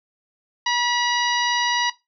harmonic tone with a mistuned harmonic, 963 Hz, B5, 44 cents flat, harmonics 1 / 2 / 3 / 4 / 5 / 6, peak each -22 / -25 / -27 / -28 / -29 / -30 dBFS, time 0.66-1.9 s, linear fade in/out 5 ms, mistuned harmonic 2, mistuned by +18 cents, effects noise-tail reverb RT60 0.2 s tail -17 dB re dry

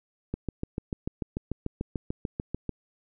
click train, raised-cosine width 3 ms, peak -17 dBFS, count 17, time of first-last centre 0.34-2.693 s, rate 6.8 Hz, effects none

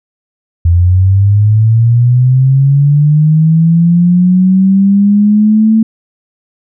sine linear sweep, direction up, 83.9 to 223 Hz, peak -4 dBFS, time 0.65-5.83 s, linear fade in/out 5 ms, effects none

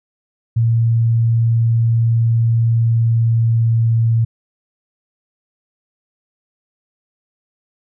sine tone with pitch glide, 115.2 to 114.4 Hz, A#2 to A#2, -20 to -32 cents, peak -11 dBFS, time 0.56-4.25 s, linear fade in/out 10 ms, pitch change -12 cents, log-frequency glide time 2.69-3.95 s, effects none

